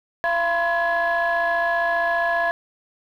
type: tone cluster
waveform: sine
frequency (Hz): 683 / 991 / 1046 / 1688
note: F5 / B5 / C6 / G#6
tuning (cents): -39 / +6 / -1 / +28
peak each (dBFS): -20 / -28 / -28 / -21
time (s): 0.24-2.51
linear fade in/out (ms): 0
effects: tanh soft clip ceiling -14 dBFS + 9-bit